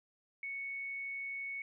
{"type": "tone", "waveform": "sine", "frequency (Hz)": 2217, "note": "C#7", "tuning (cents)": 0, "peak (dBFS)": -38, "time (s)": [0.43, 1.62], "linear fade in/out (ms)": 2, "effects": []}